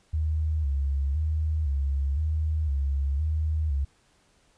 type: tone with vibrato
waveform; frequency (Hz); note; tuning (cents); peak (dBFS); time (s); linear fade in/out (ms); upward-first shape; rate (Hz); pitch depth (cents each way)
sine; 73.42; D2; 0; -23; 0.13-3.85; 10; square; 0.98; 100
effects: pink hiss -64 dBFS RMS until 4.57 s + resampled to 22050 Hz